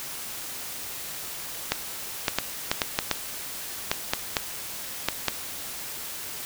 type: clicks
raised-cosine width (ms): 0.2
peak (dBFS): -4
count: 12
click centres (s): 1.72 / 2.282 / 2.386 / 2.715 / 2.818 / 2.989 / 3.113 / 3.915 / 4.135 / 4.368 / 5.086 / 5.283
effects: white hiss -36 dBFS RMS until 6.45 s